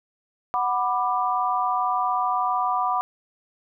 sine chord, B minor, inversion second, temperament just, 740.8 / 987.8 / 1185.3 Hz, F#5 / B5 / D6, +2 / 0 / +16 cents, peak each -25 dBFS, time 0.54-3.01 s, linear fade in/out 0 ms, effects none

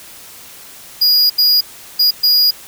square tone bursts at uneven times, 4882 Hz, D#8, 34 cents flat, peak -9 dBFS, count 4, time 1.01-1.3 / 1.38-1.61 / 1.99-2.11 / 2.23-2.51 s, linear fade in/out 10 ms, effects white hiss -37 dBFS RMS until 2.67 s

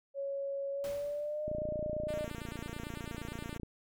sine tone with pitch glide, 554.4 to 608.1 Hz, C#5 to D#5, 0 to -40 cents, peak -34 dBFS, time 0.14-2.28 s, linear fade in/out 50 ms, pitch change +160 cents, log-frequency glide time 0.72-1.45 s
pink noise with exponential decay, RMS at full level -46 dBFS, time 0.84-1.58 s, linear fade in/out 1 ms, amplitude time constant 160 ms
click train, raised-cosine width 3 ms, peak -28 dBFS, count 63, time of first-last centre 1.48-3.633 s, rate 28.8 Hz
5% pulse tone with vibrato, 261.6 Hz, C4, in tune, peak -35 dBFS, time 2.08-3.58 s, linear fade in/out 10 ms, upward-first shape square, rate 9.2 Hz, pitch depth 220 cents each way
effects none

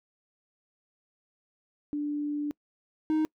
sine / triangle tone pair in turn, 293.7 / 311.5 Hz, D4 / D#4, 0 / +2 cents, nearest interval minor second, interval 102 cents, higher second, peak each -28 / -21 dBFS, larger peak second, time 1.93-2.51 / 3.1-3.25 s, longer first, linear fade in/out 0 ms, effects noise-tail reverb RT60 0.1 s tail -26 dB re dry

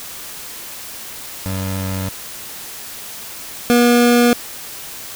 25% pulse tone pair in turn, 94.8 / 240.5 Hz, F#2 / B3, +43 / -46 cents, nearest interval octave + major third, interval 1611 cents, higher second, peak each -17 / -6 dBFS, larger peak second, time 1.46-2.09 / 3.7-4.33 s, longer neither, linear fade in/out 0 ms, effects white hiss -32 dBFS RMS until 5.15 s

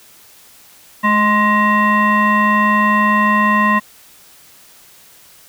sine tone with frequency modulation, 1046.5 Hz, C6, in tune, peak -10 dBFS, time 1.03-3.8 s, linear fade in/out 20 ms, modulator 835 Hz, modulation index 1.2, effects white hiss -45 dBFS RMS until 5.48 s

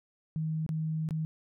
sine tone with dropouts, 157.9 Hz, D#3, 26 cents sharp, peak -29 dBFS, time 0.36-1.25 s, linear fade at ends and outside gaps 0 ms, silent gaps 0.664-0.691 / 1.089-1.108 s, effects none

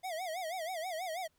square tone with vibrato, 690 Hz, F5, 21 cents flat, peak -37 dBFS, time 0.03-1.28 s, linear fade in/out 20 ms, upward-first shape sine, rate 6.2 Hz, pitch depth 170 cents each way, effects pink hiss -75 dBFS RMS until 1.38 s

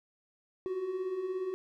triangle beating tone pair, 357.8 / 374.8 Hz, F4 / F#4, +42 / +22 cents, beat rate 17 Hz, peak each -39 / -31 dBFS, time 0.66-1.54 s, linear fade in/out 0 ms, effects none

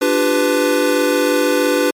square chord, G dominant seventh, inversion second, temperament equal with one note detuned, 293.7 / 349.2 / 392 / 498.2 Hz, D4 / F4 / G4 / B4, 0 / 0 / 0 / +15 cents, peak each -19 / -22 / -21 / -17 dBFS, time 0.01-1.91 s, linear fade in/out 10 ms, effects MP3 64 kbps

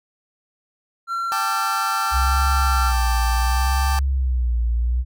triangle tone, 1363 Hz, F6, 43 cents flat, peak -20 dBFS, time 1.07-2.93 s, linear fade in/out 50 ms
sawtooth chord, G suspended second, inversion none, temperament just, 784 / 882 / 1176 Hz, G5 / A5 / D6, 0 / +4 / +2 cents, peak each -23 dBFS, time 1.32-3.99 s, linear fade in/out 0 ms
sine tone with vibrato, 63 Hz, B1, 35 cents sharp, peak -17 dBFS, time 2.11-5.05 s, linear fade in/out 50 ms, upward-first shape sine, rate 0.68 Hz, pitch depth 140 cents each way
effects none

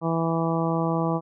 harmonic tone, 164.81 Hz, E3, in tune, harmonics 1 / 2 / 3 / 4 / 5 / 6 / 7, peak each -25 / -28 / -30 / -31 / -32 / -33 / -33 dBFS, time 0.01-1.21 s, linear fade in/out 50 ms, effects none

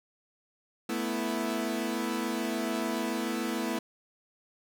sawtooth chord, A suspended second, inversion none, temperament equal, 220 / 246.9 / 329.6 Hz, A3 / B3 / E4, 0 / 0 / 0 cents, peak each -30 dBFS, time 0.89-3.79 s, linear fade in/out 5 ms, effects none

